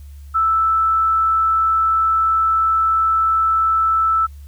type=tone; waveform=sine; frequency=1318.5 Hz; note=E6; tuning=in tune; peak=-13 dBFS; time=0.34-4.27 s; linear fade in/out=20 ms; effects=added 71 Hz sine -34 dBFS peak until 4.47 s + white hiss -56 dBFS RMS until 4.47 s